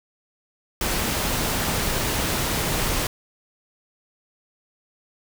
pink noise, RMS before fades -24 dBFS, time 0.81-3.07 s, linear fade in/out 2 ms, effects none

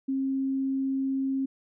sine tone, 268.4 Hz, C4, 44 cents sharp, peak -25 dBFS, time 0.08-1.46 s, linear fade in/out 10 ms, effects none

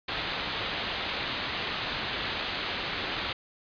white low-pass noise, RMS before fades -33 dBFS, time 0.08-3.33 s, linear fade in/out 5 ms, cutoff 4200 Hz, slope 48 dB/octave, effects resampled to 11025 Hz

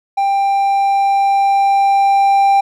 triangle tone with level ramp, 791 Hz, G5, 15 cents sharp, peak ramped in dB -10 to -6 dBFS, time 0.17-2.61 s, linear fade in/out 10 ms, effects none

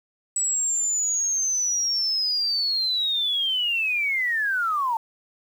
sine linear sweep, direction down, 7900 to 879 Hz, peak -21 dBFS, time 0.36-4.97 s, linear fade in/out 2 ms, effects 8-bit

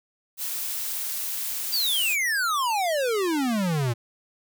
blue noise, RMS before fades -30 dBFS, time 0.37-2.17 s, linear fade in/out 50 ms
square exponential sweep, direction down, 4845 to 113.3 Hz, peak -23 dBFS, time 1.72-3.94 s, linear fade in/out 20 ms
effects none

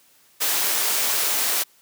white high-pass noise, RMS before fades -22 dBFS, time 0.4-1.64 s, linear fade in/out 20 ms, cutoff 370 Hz, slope 12 dB/octave, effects white hiss -57 dBFS RMS until 1.81 s + high-pass 100 Hz 12 dB/octave

